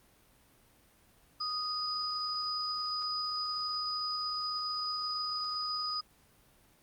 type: tone pair together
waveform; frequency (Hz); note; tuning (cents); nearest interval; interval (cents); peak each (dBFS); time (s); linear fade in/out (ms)
sine; 1244.5 / 4968; D#6 / D#8; 0 / -3; 2 octaves; 2397; -37 / -33; 1.4-6.01; 10
effects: pink hiss -64 dBFS RMS until 6.82 s + Opus 32 kbps